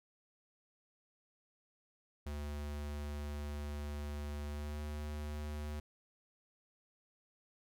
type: tone with pitch glide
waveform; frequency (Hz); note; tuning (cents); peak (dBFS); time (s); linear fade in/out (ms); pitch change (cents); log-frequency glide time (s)
square; 73.3 to 74.75; D2 to D2; -3 to +31; -40; 2.26-5.8; 5; +34; 4.48-4.83
effects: none